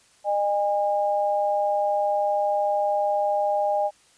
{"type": "tone pair together", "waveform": "sine", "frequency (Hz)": [609, 813.9], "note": ["D#5", "G#5"], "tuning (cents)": [-37, -35], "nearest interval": "perfect fourth", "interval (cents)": 502, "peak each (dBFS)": -23, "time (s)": [0.24, 3.91], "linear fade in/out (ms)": 50, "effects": ["white hiss -58 dBFS RMS until 4.17 s", "resampled to 22050 Hz"]}